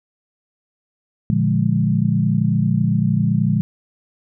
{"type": "chord", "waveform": "sine", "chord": "Bb dominant seventh", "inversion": "none", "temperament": "equal", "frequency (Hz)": [116.54, 146.83, 174.61, 207.7], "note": ["Bb2", "D3", "F3", "Ab3"], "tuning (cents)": [0, 0, 0, 0], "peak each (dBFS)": -20, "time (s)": [1.3, 3.61], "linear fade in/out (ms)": 0, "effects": []}